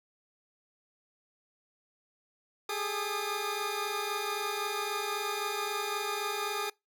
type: tone cluster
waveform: 15% pulse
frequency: 404.3 / 428.1 / 1219 Hz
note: G#4 / A4 / D#6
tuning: -46 / -47 / -36 cents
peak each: -30 dBFS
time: 2.69-6.7 s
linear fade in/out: 5 ms
effects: noise-tail reverb RT60 0.2 s tail -24 dB re dry